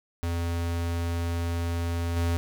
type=tone with level steps; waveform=square; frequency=85 Hz; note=F2; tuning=46 cents flat; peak=-27 / -24 dBFS; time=0.23-2.37 s; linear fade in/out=0 ms; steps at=2.16 s; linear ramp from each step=10 ms; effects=none